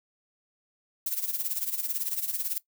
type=noise with tremolo; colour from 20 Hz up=violet; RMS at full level=-28 dBFS; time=1.06-2.58 s; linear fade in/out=2 ms; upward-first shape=sine; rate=18 Hz; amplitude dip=75%; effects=noise-tail reverb RT60 0.1 s tail -19 dB re dry